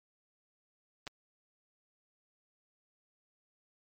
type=clicks; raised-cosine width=0.2 ms; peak=-24 dBFS; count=2; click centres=1.069 / 1.076 s; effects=MP3 96 kbps